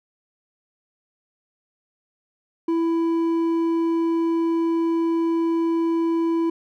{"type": "tone with hard clipping", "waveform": "sine", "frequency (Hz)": 331.5, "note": "E4", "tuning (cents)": 10, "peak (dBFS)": -20, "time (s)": [2.68, 6.5], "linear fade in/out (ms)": 5, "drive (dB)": 5, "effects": []}